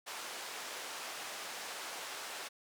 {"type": "band-pass noise", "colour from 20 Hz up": "pink", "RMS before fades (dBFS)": -44, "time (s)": [0.06, 2.49], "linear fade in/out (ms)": 20, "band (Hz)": [650, 9700], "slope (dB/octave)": 12, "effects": []}